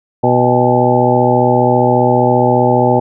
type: harmonic tone with a mistuned harmonic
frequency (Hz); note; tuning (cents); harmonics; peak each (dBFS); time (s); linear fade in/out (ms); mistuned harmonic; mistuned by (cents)
123.47; B2; 0; 1 / 2 / 3 / 4 / 5 / 6 / 7; -16 / -16 / -16 / -16 / -16 / -16 / -16; 0.23-3; 10; 6; +110
effects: none